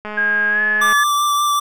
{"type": "click train", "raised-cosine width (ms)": 0.5, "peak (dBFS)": -14, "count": 186, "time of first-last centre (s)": [0.05, 0.927], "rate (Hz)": 211}
{"type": "tone with pitch glide", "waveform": "sine", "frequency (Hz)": [1630, 1711], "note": ["G#6", "A6"], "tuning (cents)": [-33, -49], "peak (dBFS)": -14, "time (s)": [0.17, 1.04], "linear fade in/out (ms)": 10, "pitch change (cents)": 84, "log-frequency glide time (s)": [0.49, 0.61]}
{"type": "tone with vibrato", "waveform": "square", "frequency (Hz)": 1171, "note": "D6", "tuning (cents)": -5, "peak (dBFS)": -15, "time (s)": [0.81, 1.6], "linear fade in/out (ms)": 10, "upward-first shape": "triangle", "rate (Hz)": 5.2, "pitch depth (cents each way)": 19}
{"effects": []}